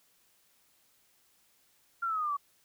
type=exponential sweep; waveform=sine; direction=down; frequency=1396.9 to 1124 Hz; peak=-29 dBFS; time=2.02-2.37 s; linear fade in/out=10 ms; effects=white hiss -68 dBFS RMS until 2.64 s